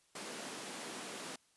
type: high-pass noise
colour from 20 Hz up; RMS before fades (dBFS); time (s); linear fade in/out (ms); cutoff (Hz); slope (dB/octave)
pink; -45; 0.15-1.36; 5; 200; 24
effects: white hiss -71 dBFS RMS until 1.56 s + resampled to 24000 Hz